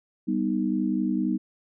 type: chord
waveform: sine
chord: G augmented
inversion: none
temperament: equal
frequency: 196 / 246.9 / 311.1 Hz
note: G3 / B3 / D#4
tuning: 0 / 0 / 0 cents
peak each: -27 dBFS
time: 0.27-1.38 s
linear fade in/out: 20 ms
effects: none